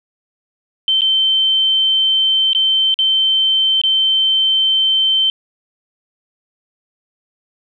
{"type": "tone with dropouts", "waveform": "sine", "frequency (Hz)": 3100, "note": "G7", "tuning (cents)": -20, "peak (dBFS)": -11, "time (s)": [0.88, 5.3], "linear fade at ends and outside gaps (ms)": 1, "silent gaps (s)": [[1.009, 1.018], [2.532, 2.549], [2.942, 2.989], [3.815, 3.836]], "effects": []}